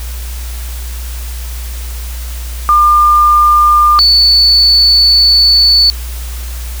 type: tone pair in turn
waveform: sine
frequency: 1200 / 4470 Hz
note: D6 / C#8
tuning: +37 / +14 cents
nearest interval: octave + major seventh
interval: 2277 cents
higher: second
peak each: -4 dBFS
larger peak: neither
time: 2.69-3.99 / 3.99-5.9 s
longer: second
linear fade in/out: 0 ms
effects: added 60 Hz sine -19 dBFS peak until 6.8 s + white hiss -30 dBFS RMS until 6.8 s